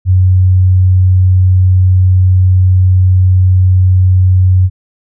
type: tone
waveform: sine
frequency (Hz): 92.5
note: F#2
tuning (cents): 0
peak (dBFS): -4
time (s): 0.05-4.7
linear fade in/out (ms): 50
effects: none